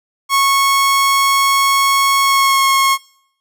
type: tone with pitch glide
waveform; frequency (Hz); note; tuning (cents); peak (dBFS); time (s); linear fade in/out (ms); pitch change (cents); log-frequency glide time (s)
sawtooth; 1100 to 1086.7; C#6 to C#6; -14 to -35; -7; 0.29-2.98; 50; -21; 2.22-2.66
effects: noise-tail reverb RT60 0.7 s tail -23 dB re dry